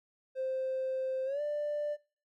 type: tone with pitch glide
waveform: triangle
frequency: 523.3 to 590.8 Hz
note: C5 to D5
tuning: 0 to +10 cents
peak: -28 dBFS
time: 0.35-1.97 s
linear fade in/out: 50 ms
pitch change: +210 cents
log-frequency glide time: 1.25-1.41 s
effects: noise-tail reverb RT60 0.4 s tail -23 dB re dry + tanh soft clip ceiling -28 dBFS